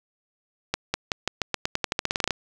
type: accelerating click train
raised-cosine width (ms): 0.2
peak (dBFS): -6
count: 18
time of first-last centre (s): 0.74-2.307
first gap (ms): 200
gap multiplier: 0.89
effects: none